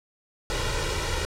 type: noise with comb filter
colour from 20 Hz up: pink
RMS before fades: -27 dBFS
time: 0.5-1.25 s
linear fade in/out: 0 ms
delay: 2.1 ms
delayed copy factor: +0.9
effects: low-pass 7000 Hz 12 dB/octave